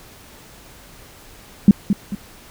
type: tone with echo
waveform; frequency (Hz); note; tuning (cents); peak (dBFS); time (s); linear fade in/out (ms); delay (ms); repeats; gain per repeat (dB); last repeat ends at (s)
sine; 201; G3; +44; -3; 1.68-1.71; 2; 220; 2; -9; 2.15
effects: pink hiss -44 dBFS RMS until 2.5 s